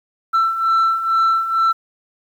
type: beating tone pair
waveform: sine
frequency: 1335 / 1337.2 Hz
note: E6 / E6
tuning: +22 / +24 cents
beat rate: 2.2 Hz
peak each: -18 / -13 dBFS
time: 0.33-1.73 s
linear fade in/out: 20 ms
effects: tanh soft clip ceiling -11 dBFS + 8-bit